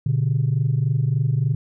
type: tone pair together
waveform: sine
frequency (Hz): 120 / 143.45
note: B2 / D3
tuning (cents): -49 / -40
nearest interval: minor third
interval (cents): 309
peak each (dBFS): -19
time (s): 0.06-1.55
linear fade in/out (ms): 5
effects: tanh soft clip ceiling -12 dBFS